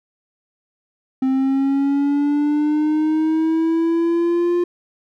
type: linear sweep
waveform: triangle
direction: up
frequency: 261.6 to 351.7 Hz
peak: -13 dBFS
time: 1.22-4.64 s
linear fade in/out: 5 ms
effects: none